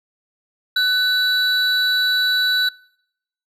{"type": "tone pair together", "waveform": "triangle", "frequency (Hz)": [1500, 3940], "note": ["F#6", "B7"], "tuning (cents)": [23, -5], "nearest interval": "octave + perfect fourth", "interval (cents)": 1672, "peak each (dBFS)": -16, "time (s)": [0.76, 2.69], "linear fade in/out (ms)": 5, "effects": ["noise-tail reverb RT60 0.8 s tail -26 dB re dry"]}